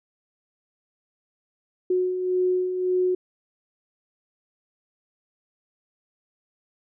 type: beating tone pair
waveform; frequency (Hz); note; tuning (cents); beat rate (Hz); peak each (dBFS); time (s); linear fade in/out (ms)
sine; 364.4 / 366.2; F#4 / F#4; -26 / -18; 1.8; -30 / -21; 1.9-3.15; 5
effects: none